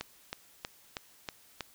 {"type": "click train", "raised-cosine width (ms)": 0.2, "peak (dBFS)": -18, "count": 6, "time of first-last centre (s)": [0.01, 1.607], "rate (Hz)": 3.13, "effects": ["white hiss -60 dBFS RMS until 1.74 s"]}